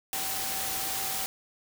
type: tone in noise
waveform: sine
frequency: 771 Hz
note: G5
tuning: 29 cents flat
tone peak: -40 dBFS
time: 0.13-1.26 s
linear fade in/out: 0 ms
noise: white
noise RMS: -32 dBFS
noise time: 0.13-1.26 s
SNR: -11 dB
effects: none